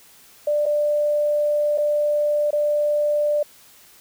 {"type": "tone with dropouts", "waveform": "sine", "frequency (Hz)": 592, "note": "D5", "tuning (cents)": 14, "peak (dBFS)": -17, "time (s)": [0.47, 3.43], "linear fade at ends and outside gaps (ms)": 5, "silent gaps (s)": [[0.657, 0.662], [1.777, 1.782], [2.507, 2.529]], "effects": ["white hiss -50 dBFS RMS until 4 s"]}